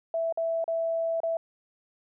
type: tone with dropouts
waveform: sine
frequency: 660 Hz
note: E5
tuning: 2 cents sharp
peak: -25 dBFS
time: 0.14-1.37 s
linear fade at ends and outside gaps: 2 ms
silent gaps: 0.325-0.374 / 0.642-0.679 / 1.203-1.233 s
effects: none